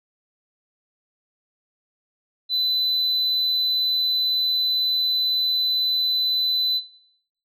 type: tone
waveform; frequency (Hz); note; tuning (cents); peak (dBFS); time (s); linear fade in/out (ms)
sine; 4009; B7; +25; -17; 2.49-6.81; 50
effects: noise-tail reverb RT60 0.7 s tail -17 dB re dry + tanh soft clip ceiling -18 dBFS